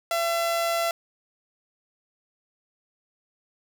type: tone with amplitude modulation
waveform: sawtooth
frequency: 675 Hz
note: E5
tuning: 41 cents sharp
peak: -18 dBFS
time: 0.11-0.91 s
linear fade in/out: 2 ms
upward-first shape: sine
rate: 142 Hz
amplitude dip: 25%
effects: none